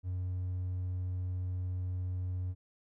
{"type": "tone", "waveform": "triangle", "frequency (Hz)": 91.4, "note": "F#2", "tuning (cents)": -21, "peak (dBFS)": -30, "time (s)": [0.03, 2.55], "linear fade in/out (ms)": 50, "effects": ["tanh soft clip ceiling -27 dBFS"]}